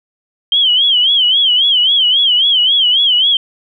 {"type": "tone with vibrato", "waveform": "sine", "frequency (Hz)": 3136, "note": "G7", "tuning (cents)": 0, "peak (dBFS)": -8, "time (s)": [0.52, 3.37], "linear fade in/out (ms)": 2, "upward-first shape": "sine", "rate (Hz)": 3.7, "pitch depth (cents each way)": 130, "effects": []}